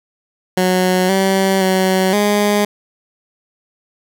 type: tone with pitch steps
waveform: 15% pulse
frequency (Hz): 183.9 / 192.4 / 188.1 / 206.4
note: F#3 / G3 / F#3 / G#3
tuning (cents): -10 / -32 / +29 / -10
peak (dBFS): -6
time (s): 0.57-2.65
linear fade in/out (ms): 5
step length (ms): 520
effects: none